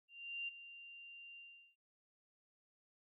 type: tone with ADSR envelope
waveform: sine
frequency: 2780 Hz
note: F7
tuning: 9 cents flat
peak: -39 dBFS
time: 0.08-1.76 s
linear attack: 400 ms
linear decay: 15 ms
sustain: -13 dB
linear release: 380 ms
effects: none